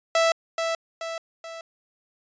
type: tone with echo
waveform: sawtooth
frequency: 659.3 Hz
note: E5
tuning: in tune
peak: -14 dBFS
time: 0.15-0.32 s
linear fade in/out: 2 ms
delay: 430 ms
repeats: 3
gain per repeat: -6 dB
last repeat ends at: 1.61 s
effects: resampled to 16000 Hz